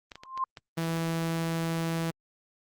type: clicks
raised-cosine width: 0.2 ms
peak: -25 dBFS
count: 7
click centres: 0.118 / 0.156 / 0.235 / 0.376 / 0.572 / 0.833 / 0.969 s
type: tone with exponential growth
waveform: sine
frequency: 1052 Hz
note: C6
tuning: 9 cents sharp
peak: -23 dBFS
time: 0.16-0.44 s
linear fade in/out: 2 ms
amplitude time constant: 60 ms
type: tone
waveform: sawtooth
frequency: 164.81 Hz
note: E3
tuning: in tune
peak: -24 dBFS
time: 0.77-2.11 s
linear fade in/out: 10 ms
effects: Opus 32 kbps